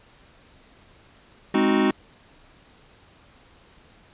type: chord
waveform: square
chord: Ab dominant seventh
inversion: none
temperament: equal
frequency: 207.7 / 261.6 / 311.1 / 370 Hz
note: Ab3 / C4 / Eb4 / Gb4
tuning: 0 / 0 / 0 / 0 cents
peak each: -24 dBFS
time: 1.54-1.91 s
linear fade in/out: 5 ms
effects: pink hiss -54 dBFS RMS until 4.13 s + resampled to 8000 Hz